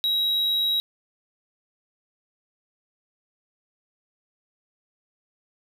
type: tone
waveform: triangle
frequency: 3847 Hz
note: B7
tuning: 46 cents flat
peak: -19 dBFS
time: 0.04-0.8 s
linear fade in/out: 0 ms
effects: none